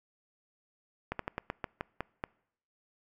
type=slowing click train; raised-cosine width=0.5 ms; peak=-18 dBFS; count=9; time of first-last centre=1.12-2.239 s; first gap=73 ms; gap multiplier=1.18; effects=noise-tail reverb RT60 0.7 s tail -25 dB re dry